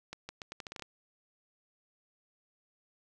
accelerating click train, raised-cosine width 0.2 ms, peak -24 dBFS, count 10, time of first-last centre 0.13-0.823 s, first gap 160 ms, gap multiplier 0.8, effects none

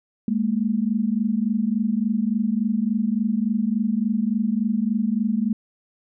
sine tone pair together, 206.3 / 229.8 Hz, G#3 / A#3, -11 / -25 cents, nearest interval major second, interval 186 cents, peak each -22 dBFS, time 0.28-5.53 s, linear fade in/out 2 ms, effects none

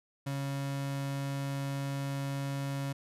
35% pulse tone, 138.59 Hz, C#3, in tune, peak -31 dBFS, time 0.26-2.93 s, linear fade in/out 10 ms, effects resampled to 32000 Hz

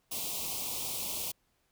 white band-stop noise, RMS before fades -36 dBFS, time 0.11-1.32 s, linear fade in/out 10 ms, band 1100 to 2400 Hz, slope 48 dB/octave, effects pink hiss -74 dBFS RMS until 1.71 s

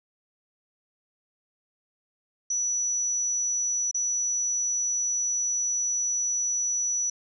sine tone with dropouts, 5910 Hz, F#8, 3 cents flat, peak -24 dBFS, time 2.5-7.1 s, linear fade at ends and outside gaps 5 ms, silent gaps 3.913-3.944 s, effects none

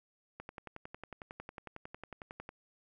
click train, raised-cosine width 0.5 ms, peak -29 dBFS, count 24, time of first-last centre 0.4-2.491 s, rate 11 Hz, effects none

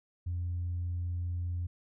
sine tone, 87.5 Hz, F2, 4 cents sharp, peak -30 dBFS, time 0.26-1.67 s, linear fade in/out 10 ms, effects tanh soft clip ceiling -28 dBFS

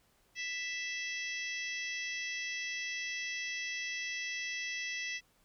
harmonic tone, 659.3 Hz, E5, in tune, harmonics 3 / 4 / 5 / 6 / 7 / 8 / 9, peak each -39 / -41 / -46 / -53 / -52 / -47 / -47 dBFS, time 0.35-5.21 s, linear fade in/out 50 ms, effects pink hiss -70 dBFS RMS until 5.44 s

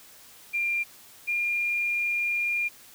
sine tone pair in turn, 2389 / 2408 Hz, D7 / D7, +29 / +43 cents, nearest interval unison, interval 14 cents, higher second, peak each -24 dBFS, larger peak neither, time 0.53-0.84 / 1.27-2.69 s, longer second, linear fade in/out 20 ms, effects white hiss -51 dBFS RMS until 2.94 s

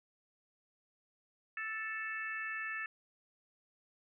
harmonic tone, 440 Hz, A4, in tune, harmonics 3 / 4 / 5 / 6, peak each -45 / -39 / -47 / -45 dBFS, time 1.57-2.86 s, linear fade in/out 2 ms, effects none

